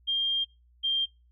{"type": "tone pair in turn", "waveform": "sine", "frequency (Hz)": [3202, 3185], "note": ["G7", "G7"], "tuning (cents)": [36, 27], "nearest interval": "unison", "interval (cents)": 9, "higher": "first", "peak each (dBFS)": -24, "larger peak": "neither", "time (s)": [[0.07, 0.45], [0.83, 1.06]], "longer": "first", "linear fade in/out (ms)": 20, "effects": ["noise-tail reverb RT60 0.3 s tail -25 dB re dry", "added 60 Hz sine -58 dBFS peak until 1.31 s"]}